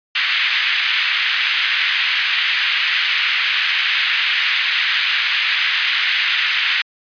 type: band-pass noise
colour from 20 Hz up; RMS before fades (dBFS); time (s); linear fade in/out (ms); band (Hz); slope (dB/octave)
pink; -18; 0.15-6.82; 5; 1800 to 3500; 24
effects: resampled to 11025 Hz